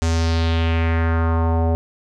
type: tone with low-pass filter sweep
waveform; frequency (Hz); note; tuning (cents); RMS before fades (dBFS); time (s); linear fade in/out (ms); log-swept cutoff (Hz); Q
square; 82.41; E2; 0; -18; 0.02-1.75; 0; 7200 to 650; 2.4
effects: none